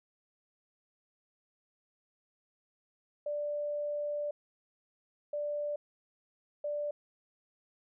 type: tone bursts at uneven times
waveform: sine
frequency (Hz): 588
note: D5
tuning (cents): +2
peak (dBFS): -32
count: 3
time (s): 3.26-4.31 / 5.33-5.76 / 6.64-6.91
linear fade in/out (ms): 5
effects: none